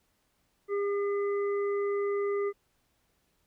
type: harmonic tone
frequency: 403.8 Hz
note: G#4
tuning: 49 cents flat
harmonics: 1 / 3 / 5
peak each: -27 / -39 / -44 dBFS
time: 0.68-2.53 s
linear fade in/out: 50 ms
effects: pink hiss -73 dBFS RMS until 3.46 s